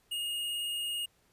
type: tone with vibrato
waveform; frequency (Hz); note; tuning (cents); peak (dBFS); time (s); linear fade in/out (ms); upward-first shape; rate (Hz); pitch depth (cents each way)
square; 2855; F7; +37; -33; 0.11-1.06; 10; sine; 18; 10
effects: pink hiss -69 dBFS RMS until 1.32 s + resampled to 32000 Hz